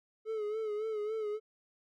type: tone with vibrato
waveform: triangle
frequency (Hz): 430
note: A4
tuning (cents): -40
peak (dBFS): -31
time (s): 0.25-1.4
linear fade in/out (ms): 50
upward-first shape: sine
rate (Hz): 3.6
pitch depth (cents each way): 59
effects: none